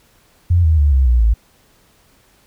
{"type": "tone with pitch steps", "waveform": "sine", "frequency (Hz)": [87.31, 79.6, 72.58, 66.17, 60.33, 55], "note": ["F2", "D#2", "D2", "C2", "B1", "A1"], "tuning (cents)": [0, 40, -20, 20, -40, 0], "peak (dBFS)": -9, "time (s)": [0.5, 1.34], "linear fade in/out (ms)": 10, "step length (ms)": 140, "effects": ["pink hiss -54 dBFS RMS until 2.46 s"]}